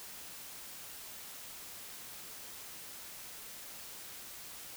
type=silence; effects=white hiss -48 dBFS RMS until 4.76 s